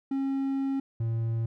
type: tone pair in turn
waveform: triangle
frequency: 271.4 / 114.11 Hz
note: C#4 / A#2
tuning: -36 / -36 cents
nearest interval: octave + minor third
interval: 1500 cents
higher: first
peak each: -24 dBFS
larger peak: neither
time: 0.11-0.8 / 1-1.46 s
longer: first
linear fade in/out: 5 ms
effects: none